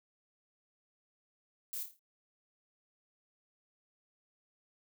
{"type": "noise with echo", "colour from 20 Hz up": "violet", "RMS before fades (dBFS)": -40, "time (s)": [1.73, 1.83], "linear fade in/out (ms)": 0, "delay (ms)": 27, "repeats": 6, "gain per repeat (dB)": -6, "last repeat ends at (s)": 1.992, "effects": []}